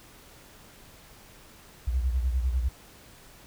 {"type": "beating tone pair", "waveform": "sine", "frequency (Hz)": [61.74, 71.74], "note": ["B1", "D2"], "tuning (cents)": [0, -40], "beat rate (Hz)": 10, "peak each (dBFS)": [-24, -32], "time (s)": [1.87, 2.69], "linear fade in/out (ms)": 10, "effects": ["pink hiss -52 dBFS RMS until 3.46 s"]}